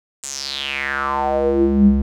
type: tone with band-pass filter sweep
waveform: square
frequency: 68.9 Hz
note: C#2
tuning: 10 cents flat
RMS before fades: -18 dBFS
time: 0.23-2.02 s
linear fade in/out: 5 ms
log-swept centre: 7800 to 140 Hz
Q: 5.6
effects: none